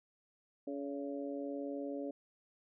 harmonic tone with a mistuned harmonic, 141.2 Hz, C#3, 32 cents sharp, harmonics 2 / 3 / 4 / 5, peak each -40 / -45 / -43 / -53 dBFS, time 0.67-2.11 s, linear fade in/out 5 ms, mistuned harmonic 5, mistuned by -55 cents, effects none

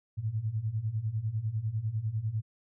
sine beating tone pair, 104 / 114 Hz, G#2 / A#2, +3 / -38 cents, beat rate 10 Hz, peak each -34 / -31 dBFS, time 0.17-2.42 s, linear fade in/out 20 ms, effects none

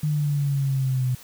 sine exponential sweep, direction down, 152.3 to 125.6 Hz, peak -20 dBFS, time 0.03-1.15 s, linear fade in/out 5 ms, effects white hiss -46 dBFS RMS until 1.23 s

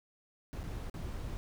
brown noise with dropouts, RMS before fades -40 dBFS, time 0.53-1.37 s, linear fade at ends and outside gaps 0 ms, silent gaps 0.631-0.638 / 0.898-0.941 s, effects none

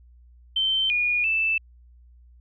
sine tone with pitch steps, 3102 / 2442 / 2642 Hz, G7 / D#7 / E7, -19 / -33 / +3 cents, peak -20 dBFS, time 0.56-1.58 s, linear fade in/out 5 ms, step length 340 ms, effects added 60 Hz sine -49 dBFS peak until 2.4 s

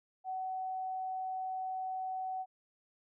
sine tone, 752 Hz, F#5, 28 cents sharp, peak -35 dBFS, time 0.24-2.46 s, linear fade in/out 50 ms, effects none

